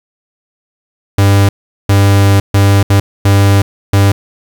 45% pulse tone bursts at uneven times, 99.4 Hz, G2, 25 cents sharp, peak -5 dBFS, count 6, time 1.18-1.49 / 1.89-2.4 / 2.54-2.83 / 2.9-3 / 3.25-3.62 / 3.93-4.12 s, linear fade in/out 5 ms, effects 7-bit

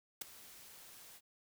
white noise with ADSR envelope, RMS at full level -37 dBFS, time 0.21-1.21 s, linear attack 8 ms, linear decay 6 ms, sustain -19 dB, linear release 50 ms, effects none

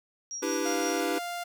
sine tone with tremolo, 5660 Hz, F8, 22 cents sharp, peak -33 dBFS, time 0.31-1 s, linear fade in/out 0 ms, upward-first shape sine, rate 5.8 Hz, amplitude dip 60%
square chord, E minor seventh, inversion third, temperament equal, 293.7 / 329.6 / 392 / 493.9 Hz, D4 / E4 / G4 / B4, 0 / 0 / 0 / 0 cents, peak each -34 dBFS, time 0.42-1.19 s, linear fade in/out 10 ms
sawtooth tone, 698.5 Hz, F5, in tune, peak -29 dBFS, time 0.65-1.44 s, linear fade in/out 10 ms
effects none

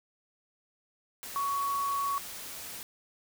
sine tone in noise, 1118 Hz, C#6, 14 cents sharp, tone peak -28 dBFS, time 1.36-2.18 s, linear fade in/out 0 ms, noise white, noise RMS -42 dBFS, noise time 1.23-2.83 s, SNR +11 dB, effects none

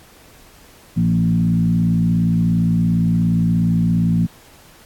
sine tone with frequency modulation, 170.5 Hz, F3, 41 cents flat, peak -13 dBFS, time 0.96-4.27 s, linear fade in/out 20 ms, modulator 57.2 Hz, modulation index 1, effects pink hiss -47 dBFS RMS until 4.85 s + AAC 64 kbps

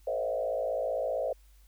sine tone with frequency modulation, 582 Hz, D5, 16 cents flat, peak -28 dBFS, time 0.07-1.33 s, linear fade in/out 5 ms, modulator 55.4 Hz, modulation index 1.8, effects added 50 Hz sine -55 dBFS peak until 1.67 s + white hiss -67 dBFS RMS until 1.67 s

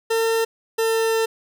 40% pulse tone pair in turn, 452.8 / 449.9 Hz, A4 / A4, +50 / +39 cents, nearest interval unison, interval 11 cents, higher first, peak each -17 dBFS, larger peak neither, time 0.1-0.45 / 0.78-1.26 s, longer second, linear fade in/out 10 ms, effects none

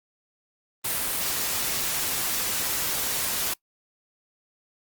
white noise, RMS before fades -27 dBFS, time 0.84-3.54 s, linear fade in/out 10 ms, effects noise-tail reverb RT60 0.1 s tail -23 dB re dry + Opus 32 kbps

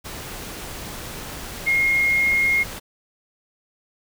sine tone in noise, 2144 Hz, C7, 42 cents sharp, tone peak -16 dBFS, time 1.66-2.64 s, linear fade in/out 20 ms, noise pink, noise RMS -34 dBFS, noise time 0.04-2.8 s, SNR +15 dB, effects none

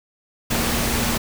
sine tone in noise, 233.1 Hz, A#3, in tune, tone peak -28 dBFS, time 0.5-1.18 s, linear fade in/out 10 ms, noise pink, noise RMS -22 dBFS, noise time 0.5-1.18 s, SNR -9 dB, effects none

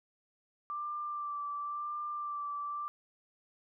sine tone with vibrato, 1177 Hz, D6, 3 cents sharp, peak -35 dBFS, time 0.7-2.88 s, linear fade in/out 0 ms, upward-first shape sine, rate 0.95 Hz, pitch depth 22 cents each way, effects none

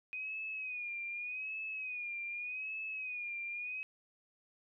sine tone with vibrato, 2489 Hz, D#7, in tune, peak -38 dBFS, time 0.13-3.83 s, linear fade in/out 0 ms, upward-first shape sine, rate 0.84 Hz, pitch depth 78 cents each way, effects none

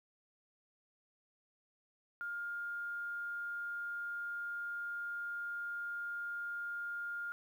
sine tone with quantisation, 1410 Hz, F6, 16 cents sharp, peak -38 dBFS, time 2.21-7.32 s, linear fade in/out 0 ms, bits 11, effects none

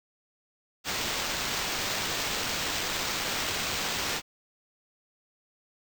white noise with sample-and-hold, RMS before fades -31 dBFS, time 0.84-4.22 s, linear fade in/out 50 ms, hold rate 11025 Hz, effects none

